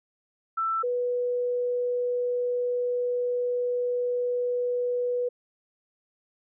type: tone pair in turn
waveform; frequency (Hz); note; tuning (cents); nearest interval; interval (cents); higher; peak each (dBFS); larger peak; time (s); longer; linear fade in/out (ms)
sine; 1330 / 490.6; E6 / B4; +15 / -12; octave + perfect fourth; 1727; first; -24; neither; 0.57-0.83 / 0.83-5.29; second; 10
effects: none